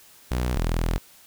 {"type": "tone pair in turn", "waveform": "sawtooth", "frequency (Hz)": [61.74, 41.21], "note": ["B1", "E1"], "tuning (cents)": [0, 0], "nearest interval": "perfect fifth", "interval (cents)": 700, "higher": "first", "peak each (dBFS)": [-19, -18], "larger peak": "second", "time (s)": [[0.31, 0.56], [0.56, 0.98]], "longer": "second", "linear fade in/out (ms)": 0, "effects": ["white hiss -52 dBFS RMS until 1.26 s"]}